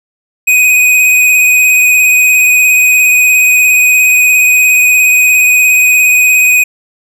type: tone with vibrato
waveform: square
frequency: 2500 Hz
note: D#7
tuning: 8 cents sharp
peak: -5 dBFS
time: 0.47-6.64 s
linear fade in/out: 10 ms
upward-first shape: sine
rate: 17 Hz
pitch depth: 19 cents each way
effects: none